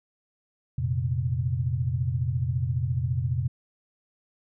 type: chord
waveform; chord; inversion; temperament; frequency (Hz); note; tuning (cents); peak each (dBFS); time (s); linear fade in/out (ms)
sine; F suspended fourth; none; just; 87.31 / 116.41 / 130.96; F2 / Bb2 / C3; 0 / -2 / +2; -30 / -28 / -27; 0.78-3.48; 5
effects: none